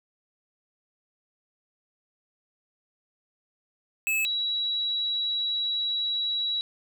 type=tone pair in turn; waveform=square / sine; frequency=2600 / 3896 Hz; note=E7 / B7; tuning=-24 / -24 cents; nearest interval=perfect fifth; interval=700 cents; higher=second; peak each=-24 / -25 dBFS; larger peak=first; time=4.07-4.25 / 4.25-6.61 s; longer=second; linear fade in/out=0 ms; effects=none